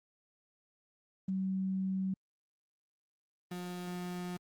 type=tone pair in turn; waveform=sine / 35% pulse; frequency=190 / 178.39 Hz; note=F#3 / F3; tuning=+46 / +37 cents; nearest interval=minor second; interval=109 cents; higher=first; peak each=-31 / -36 dBFS; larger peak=first; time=1.28-2.14 / 3.51-4.37 s; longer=neither; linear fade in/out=5 ms; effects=Opus 24 kbps